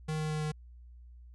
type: tone with pitch steps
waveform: square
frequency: 155.56 / 154.66 / 153.77 / 152.89 Hz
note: D#3 / D#3 / D#3 / D#3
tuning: 0 / -10 / -20 / -30 cents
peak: -32 dBFS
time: 0.08-0.52 s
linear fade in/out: 10 ms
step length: 110 ms
effects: added 60 Hz sine -49 dBFS peak until 1.34 s + resampled to 24000 Hz